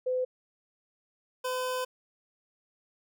sine / 25% pulse tone pair in turn, 508 / 508 Hz, B4 / B4, +49 / +49 cents, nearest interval unison, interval 0 cents, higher neither, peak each -26 dBFS, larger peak neither, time 0.06-0.25 / 1.44-1.85 s, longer second, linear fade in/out 10 ms, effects none

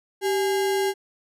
sine tone with sample-and-hold, 388.9 Hz, G4, 14 cents flat, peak -20 dBFS, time 0.21-0.94 s, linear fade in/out 50 ms, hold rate 1225 Hz, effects resampled to 32000 Hz

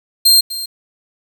sawtooth tone with echo, 4186 Hz, C8, in tune, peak -4 dBFS, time 0.25-0.41 s, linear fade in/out 10 ms, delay 250 ms, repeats 1, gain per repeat -15 dB, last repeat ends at 0.66 s, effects 7-bit

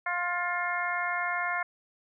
harmonic tone with a mistuned harmonic, 352.1 Hz, F4, 14 cents sharp, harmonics 2 / 3 / 4 / 5 / 6, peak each -34 / -34 / -34 / -34 / -34 dBFS, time 0.06-1.63 s, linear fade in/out 5 ms, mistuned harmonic 6, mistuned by +17 cents, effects none

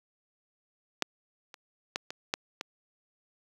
clicks, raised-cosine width 0.2 ms, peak -8 / -29 / -12 / -20 / -10 / -17 dBFS, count 6, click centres 1.023 / 1.542 / 1.959 / 2.105 / 2.339 / 2.611 s, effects high-pass 200 Hz 12 dB/octave + 8-bit

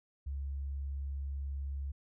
sine tone, 69.3 Hz, C#2, in tune, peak -35 dBFS, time 0.26-1.92 s, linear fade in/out 10 ms, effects none

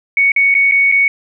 sine tone with dropouts, 2226 Hz, C#7, 7 cents sharp, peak -8 dBFS, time 0.17-1.08 s, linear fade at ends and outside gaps 2 ms, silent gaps 0.319-0.362 / 0.542-0.55 / 0.713-0.72 / 0.916-0.922 s, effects none

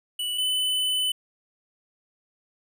square tone pair in turn, 2960 / 3010 Hz, F#7 / F#7, 0 / +29 cents, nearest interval unison, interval 29 cents, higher second, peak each -27 / -23 dBFS, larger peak second, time 0.19-0.38 / 0.38-1.12 s, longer second, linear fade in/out 5 ms, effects none

